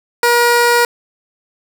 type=tone; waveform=15% pulse; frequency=477.3 Hz; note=A#4; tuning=41 cents sharp; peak=-3 dBFS; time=0.23-0.85 s; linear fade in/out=2 ms; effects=none